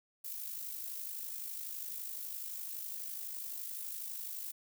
violet noise with amplitude modulation, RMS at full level -40 dBFS, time 0.24-4.52 s, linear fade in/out 10 ms, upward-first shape sine, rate 51.9 Hz, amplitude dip 50%, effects none

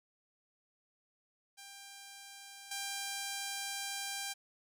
5% pulse tone with level steps, 794 Hz, G5, 22 cents sharp, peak -38 / -26 dBFS, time 1.57-4.34 s, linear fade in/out 20 ms, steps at 2.71 s, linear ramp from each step 5 ms, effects none

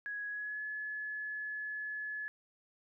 sine tone with pitch glide, 1668 to 1709 Hz, G#6 to G#6, +7 to +49 cents, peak -37 dBFS, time 0.06-2.28 s, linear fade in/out 0 ms, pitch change +42 cents, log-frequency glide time 0.28-0.62 s, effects none

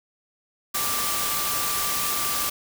sine tone in noise, 1174.7 Hz, D6, in tune, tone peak -31 dBFS, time 0.74-2.5 s, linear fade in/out 10 ms, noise white, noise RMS -26 dBFS, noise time 0.74-2.5 s, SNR -8 dB, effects none

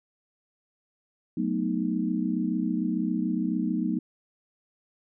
sine chord, B dominant seventh, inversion second, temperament equal, 185 / 220 / 246.9 / 311.1 Hz, F#3 / A3 / B3 / D#4, 0 / 0 / 0 / 0 cents, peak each -30 dBFS, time 1.37-3.99 s, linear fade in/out 5 ms, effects none

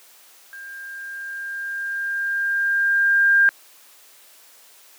sine tone with level ramp, 1600 Hz, G6, 35 cents sharp, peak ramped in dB -35 to -11 dBFS, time 0.53-3.49 s, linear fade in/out 0 ms, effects white hiss -50 dBFS RMS until 4.98 s + high-pass 400 Hz 12 dB/octave

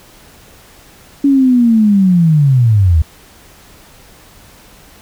sine linear sweep, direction down, 284.1 to 74.3 Hz, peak -6 dBFS, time 1.24-3.02 s, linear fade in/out 5 ms, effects pink hiss -42 dBFS RMS until 5.01 s

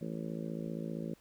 harmonic tone, 55.2 Hz, A1, 6 cents sharp, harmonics 3 / 4 / 5 / 6 / 7 / 8 / 9 / 10, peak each -40 / -41 / -48 / -45 / -50 / -49 / -50 / -49 dBFS, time 0.01-1.14 s, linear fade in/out 5 ms, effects pink hiss -65 dBFS RMS until 1.2 s

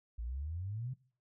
sine exponential sweep, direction up, 54 to 134.8 Hz, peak -37 dBFS, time 0.18-0.94 s, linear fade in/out 10 ms, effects noise-tail reverb RT60 0.4 s tail -19 dB re dry

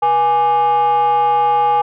sine tone with frequency modulation, 830.6 Hz, G#5, in tune, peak -9 dBFS, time 0.02-1.82 s, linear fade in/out 10 ms, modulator 348 Hz, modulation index 0.54, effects tanh soft clip ceiling -9 dBFS

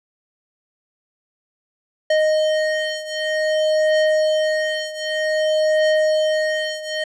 square beating tone pair, 620 / 620.53 Hz, D#5 / D#5, -6 / -5 cents, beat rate 0.53 Hz, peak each -19 / -22 dBFS, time 2.1-7.04 s, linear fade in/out 5 ms, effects low-pass 5000 Hz 12 dB/octave

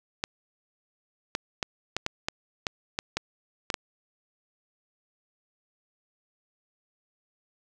clicks, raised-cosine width 0.2 ms, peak -10 dBFS, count 11, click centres 0.239 / 1.351 / 1.628 / 1.966 / 2.064 / 2.285 / 2.668 / 2.989 / 3.17 / 3.702 / 3.742 s, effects none

